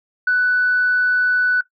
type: tone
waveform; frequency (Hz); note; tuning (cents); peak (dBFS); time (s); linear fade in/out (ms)
sine; 1489; F#6; +11; -12; 0.27-1.61; 5
effects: noise-tail reverb RT60 0.1 s tail -17 dB re dry + tanh soft clip ceiling -9 dBFS